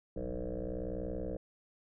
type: tone with frequency modulation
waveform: sine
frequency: 251.1 Hz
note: B3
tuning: 29 cents sharp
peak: -34 dBFS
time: 0.16-1.37 s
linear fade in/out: 5 ms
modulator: 60.6 Hz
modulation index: 5.4
effects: tanh soft clip ceiling -30 dBFS